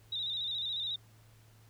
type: tone with vibrato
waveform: sine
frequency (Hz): 3729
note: A#7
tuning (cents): 0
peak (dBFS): -33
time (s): 0.12-0.96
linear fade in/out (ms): 5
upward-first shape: square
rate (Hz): 14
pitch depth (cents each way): 53
effects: added 110 Hz sine -58 dBFS peak until 1.69 s + pink hiss -65 dBFS RMS until 1.69 s